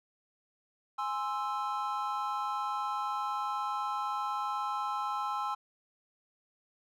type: chord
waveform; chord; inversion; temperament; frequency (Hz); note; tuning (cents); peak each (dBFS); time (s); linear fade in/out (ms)
triangle; Ab augmented; none; equal; 830.6 / 1046.5 / 1318.5; Ab5 / C6 / E6; 0 / 0 / 0; -34; 0.98-5.55; 10
effects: none